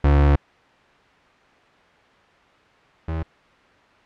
35% pulse tone pair in turn, 71.7 / 80.65 Hz, D2 / E2, -41 / -37 cents, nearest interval major second, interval 204 cents, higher second, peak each -11 / -22 dBFS, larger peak first, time 0.04-0.36 / 3.08-3.23 s, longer first, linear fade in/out 5 ms, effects white hiss -53 dBFS RMS until 4.05 s + low-pass 2000 Hz 12 dB/octave

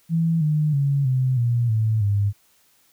sine tone with pitch steps, 164.81 / 152.01 / 140.2 / 129.31 / 119.26 / 110 / 101.45 Hz, E3 / D#3 / C#3 / C3 / A#2 / A2 / G#2, 0 / -40 / +20 / -20 / +40 / 0 / -40 cents, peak -17 dBFS, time 0.09-2.33 s, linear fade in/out 50 ms, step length 320 ms, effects white hiss -60 dBFS RMS until 2.92 s

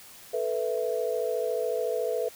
sine chord, A suspended second, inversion none, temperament equal, 440 / 493.9 / 659.3 Hz, A4 / B4 / E5, 0 / 0 / 0 cents, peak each -30 / -29 / -32 dBFS, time 0.33-2.29 s, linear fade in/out 10 ms, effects white hiss -49 dBFS RMS until 2.35 s

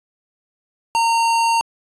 square tone, 919 Hz, A#5, 25 cents flat, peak -15 dBFS, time 0.95-1.61 s, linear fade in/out 0 ms, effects resampled to 22050 Hz

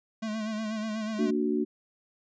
square tone with vibrato, 217.2 Hz, A3, 22 cents flat, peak -31 dBFS, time 0.22-1.31 s, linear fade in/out 10 ms, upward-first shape sine, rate 8.2 Hz, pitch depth 48 cents each way
sine chord, Bb augmented, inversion none, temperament equal with one note detuned, 229.6 / 293.7 / 370 Hz, Bb3 / D4 / F#4, -26 / 0 / 0 cents, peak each -29 dBFS, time 1.18-1.65 s, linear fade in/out 20 ms
effects resampled to 16000 Hz

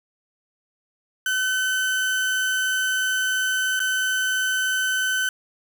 35% pulse tone with dropouts, 1521 Hz, F#6, 47 cents sharp, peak -19 dBFS, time 1.26-5.29 s, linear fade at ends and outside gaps 2 ms, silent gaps 3.794-3.801 s, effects none

